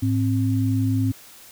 sine tone pair together, 106.74 / 264.2 Hz, G#2 / C4, +48 / +17 cents, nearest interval octave + major third, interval 1569 cents, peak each -20 / -22 dBFS, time 0.02-1.12 s, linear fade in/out 10 ms, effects white hiss -46 dBFS RMS until 1.51 s

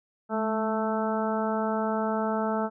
harmonic tone with a mistuned harmonic, 220 Hz, A3, in tune, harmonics 1 / 2 / 3 / 4 / 5 / 6 / 7, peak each -29 / -32 / -31 / -32 / -41 / -34 / -43 dBFS, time 0.29-2.7 s, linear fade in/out 50 ms, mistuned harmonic 1, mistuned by -34 cents, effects none

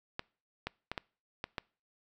clicks, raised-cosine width 0.3 ms, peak -19 dBFS, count 6, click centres 0.194 / 0.67 / 0.916 / 0.978 / 1.441 / 1.582 s, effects noise-tail reverb RT60 0.4 s tail -25 dB re dry

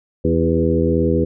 harmonic tone with a mistuned harmonic, 82.41 Hz, E2, in tune, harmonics 1 / 2 / 3 / 4 / 5 / 6, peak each -21 / -21 / -21 / -21 / -21 / -21 dBFS, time 0.24-1.25 s, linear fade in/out 10 ms, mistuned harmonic 5, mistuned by -29 cents, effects none

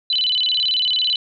sine tone with vibrato, 3463 Hz, A7, 28 cents flat, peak -16 dBFS, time 0.1-1.16 s, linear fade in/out 2 ms, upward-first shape square, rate 18 Hz, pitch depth 250 cents each way, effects none

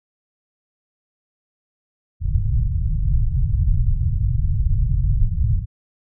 pink low-pass noise, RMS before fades -18 dBFS, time 2.2-5.66 s, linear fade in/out 50 ms, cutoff 140 Hz, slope 48 dB/octave, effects none

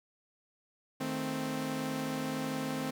sawtooth chord, A diminished, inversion second, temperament equal, 155.56 / 220 / 261.6 Hz, Eb3 / A3 / C4, 0 / 0 / 0 cents, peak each -36 / -36 / -31 dBFS, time 1-2.91 s, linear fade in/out 10 ms, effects none

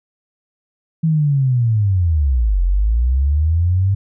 sine linear two-way sweep, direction down then up, 164.2 to 42.77 to 99.7 Hz, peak -12 dBFS, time 1.03-3.95 s, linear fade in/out 10 ms, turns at 2.62 s, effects none

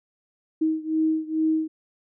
sine beating tone pair, 315.4 / 317.7 Hz, D#4 / D#4, +24 / +36 cents, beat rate 2.3 Hz, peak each -23 / -25 dBFS, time 0.61-1.68 s, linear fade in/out 10 ms, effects none

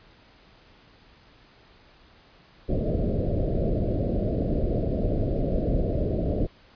pink low-pass noise, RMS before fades -25 dBFS, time 2.68-6.47 s, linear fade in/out 20 ms, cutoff 670 Hz, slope 96 dB/octave, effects pink hiss -55 dBFS RMS until 6.75 s + resampled to 11025 Hz

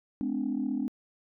sine tone cluster, 212.8 / 256.8 / 292.3 Hz, G#3 / C4 / D4, +42 / -32 / -8 cents, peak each -33 / -30 / -32 dBFS, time 0.21-0.88 s, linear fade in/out 0 ms, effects tanh soft clip ceiling -21 dBFS

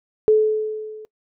sine tone with level ramp, 431.6 Hz, A4, 33 cents flat, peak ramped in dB -9 to -35 dBFS, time 0.28-1.05 s, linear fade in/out 0 ms, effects noise-tail reverb RT60 0.1 s tail -23 dB re dry

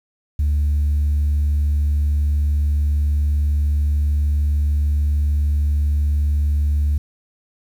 sine tone, 73.42 Hz, D2, in tune, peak -13 dBFS, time 0.39-6.98 s, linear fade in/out 5 ms, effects tanh soft clip ceiling -13 dBFS + 8-bit

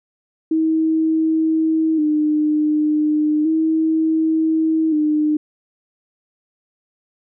sine tone with vibrato, 311.1 Hz, D#4, in tune, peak -14 dBFS, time 0.51-5.37 s, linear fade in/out 5 ms, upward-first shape square, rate 0.34 Hz, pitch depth 44 cents each way, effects none

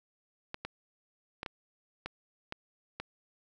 clicks, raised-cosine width 0.3 ms, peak -21 dBFS, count 7, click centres 0.544 / 0.65 / 1.431 / 1.462 / 2.06 / 2.524 / 3 s, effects none

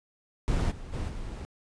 brown noise with level steps, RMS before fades -26 / -41 / -32 / -37 dBFS, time 0.48-1.45 s, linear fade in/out 0 ms, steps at 0.7 / 0.92 / 1.08 s, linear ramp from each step 20 ms, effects resampled to 22050 Hz

